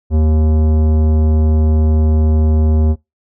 sine tone with tanh clipping, 77.78 Hz, D#2, in tune, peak -11 dBFS, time 0.1-2.96 s, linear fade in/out 50 ms, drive 15 dB, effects noise-tail reverb RT60 0.2 s tail -24 dB re dry

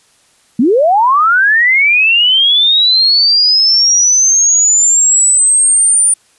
sine linear sweep, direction up, 207.7 to 9330 Hz, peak -6 dBFS, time 0.59-6.14 s, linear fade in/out 5 ms, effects white hiss -51 dBFS RMS until 6.38 s + resampled to 24000 Hz

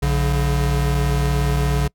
square tone pair together, 59.83 / 142.3 Hz, A#1 / C#3, +46 / +46 cents, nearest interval octave + minor third, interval 1500 cents, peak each -20 dBFS, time 0.02-1.88 s, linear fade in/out 10 ms, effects noise-tail reverb RT60 0.1 s tail -25 dB re dry

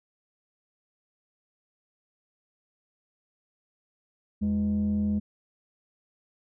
sine tone pair together, 82.41 / 207.5 Hz, E2 / G#3, 0 / -1 cents, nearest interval octave + major third, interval 1599 cents, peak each -29 / -22 dBFS, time 4.41-5.2 s, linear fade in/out 20 ms, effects tanh soft clip ceiling -21 dBFS

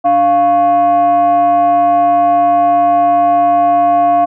sine tone with frequency modulation, 698.5 Hz, F5, in tune, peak -6 dBFS, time 0.04-4.26 s, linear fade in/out 20 ms, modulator 406 Hz, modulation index 0.47, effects tanh soft clip ceiling -3 dBFS

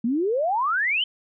sine exponential sweep, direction up, 220 to 3136 Hz, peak -20 dBFS, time 0.04-1.04 s, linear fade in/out 5 ms, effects none

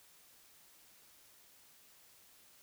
silence, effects white hiss -63 dBFS RMS until 2.62 s

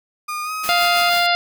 35% pulse tone with pitch glide, 1218 to 1263.1 Hz, D#6 to D#6, -37 to +26 cents, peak -22 dBFS, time 0.28-1.1 s, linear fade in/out 10 ms, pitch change +63 cents, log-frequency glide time 0.43-0.52 s
white noise with tremolo, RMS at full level -28 dBFS, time 0.63-1.27 s, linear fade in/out 10 ms, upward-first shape sine, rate 6.2 Hz, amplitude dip 55%
harmonic tone, 698.5 Hz, F5, in tune, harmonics 1 / 2 / 3 / 4 / 5 / 6 / 7, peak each -18 / -21 / -23 / -24 / -25 / -26 / -26 dBFS, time 0.69-1.35 s, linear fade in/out 0 ms
effects none

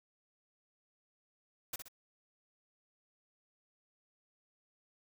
white noise with echo, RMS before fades -39 dBFS, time 1.73-1.76 s, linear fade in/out 5 ms, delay 62 ms, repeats 2, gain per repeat -7 dB, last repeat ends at 1.884 s, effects none

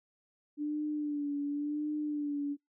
sine tone with vibrato, 293.7 Hz, D4, in tune, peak -31 dBFS, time 0.57-2.57 s, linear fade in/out 50 ms, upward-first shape sine, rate 0.92 Hz, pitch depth 44 cents each way, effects noise-tail reverb RT60 0.2 s tail -26 dB re dry

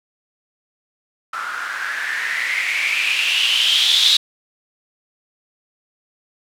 violet noise with low-pass filter sweep, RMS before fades -19 dBFS, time 1.33-4.17 s, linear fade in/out 5 ms, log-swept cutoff 1300 to 3800 Hz, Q 7.7, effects none

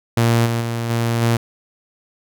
sawtooth tone with level steps, 116.54 Hz, A#2, in tune, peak -9 / -14 / -17 / -13 / -10 dBFS, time 0.17-1.37 s, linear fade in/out 5 ms, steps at 0.45 / 0.6 / 0.89 / 1.21 s, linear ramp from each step 20 ms, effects none

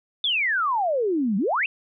sine exponential two-way sweep, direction down then up, 3590 to 185 to 2802 Hz, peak -20 dBFS, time 0.24-1.66 s, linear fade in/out 2 ms, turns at 1.37 s, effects none

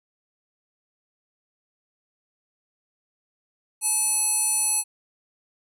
square tone with band-pass filter, 859 Hz, A5, 42 cents flat, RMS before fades -23 dBFS, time 3.81-4.84 s, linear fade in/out 50 ms, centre 10000 Hz, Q 5.9, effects none

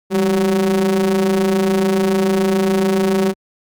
square ring-modulated tone, 92.5 Hz, F#2, in tune, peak -11 dBFS, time 0.1-3.34 s, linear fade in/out 50 ms, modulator 291 Hz, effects high-pass 60 Hz 12 dB/octave + Opus 48 kbps

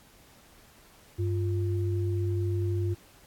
sine tone pair together, 97.93 / 349.2 Hz, G2 / F4, -1 / 0 cents, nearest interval octave + minor seventh, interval 2201 cents, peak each -26 / -33 dBFS, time 1.18-2.95 s, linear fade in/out 20 ms, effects pink hiss -57 dBFS RMS until 3.26 s + AAC 64 kbps

